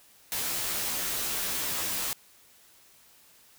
white noise with comb filter, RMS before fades -31 dBFS, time 0.32-2.13 s, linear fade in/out 0 ms, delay 14 ms, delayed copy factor -0.95, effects white hiss -58 dBFS RMS until 3.58 s

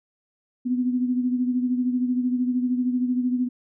sine beating tone pair, 248.3 / 261.3 Hz, B3 / C4, +9 / -2 cents, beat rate 13 Hz, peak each -21 / -29 dBFS, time 0.65-3.49 s, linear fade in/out 20 ms, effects none

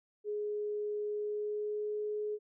sine tone with pitch glide, 418 to 421.4 Hz, G#4 to G#4, +11 to +25 cents, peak -33 dBFS, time 0.24-2.39 s, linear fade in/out 50 ms, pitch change +14 cents, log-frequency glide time 1.08-2.02 s, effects none

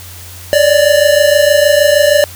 square tone pair together, 572.6 / 599 Hz, D5 / D5, -44 / +34 cents, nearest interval minor second, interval 78 cents, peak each -10 dBFS, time 0.53-2.24 s, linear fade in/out 0 ms, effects added 89 Hz sine -32 dBFS peak until 2.35 s + white hiss -33 dBFS RMS until 2.35 s

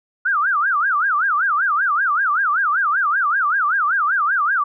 sine tone with vibrato, 1372 Hz, F6, 31 cents flat, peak -15 dBFS, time 0.25-4.64 s, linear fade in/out 10 ms, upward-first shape sine, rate 5.2 Hz, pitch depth 300 cents each way, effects none

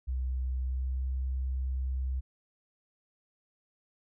sine tone with pitch glide, 63.9 to 64.94 Hz, C2 to C2, -40 to -12 cents, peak -29 dBFS, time 0.07-2.21 s, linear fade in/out 20 ms, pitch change +28 cents, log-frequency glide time 0.62-1.06 s, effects none

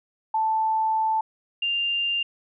sine tone pair in turn, 880 / 2794 Hz, A5 / F7, 0 / 0 cents, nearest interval octave + minor sixth, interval 2000 cents, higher second, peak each -20 / -22 dBFS, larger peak first, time 0.34-1.21 / 1.62-2.23 s, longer first, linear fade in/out 5 ms, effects none

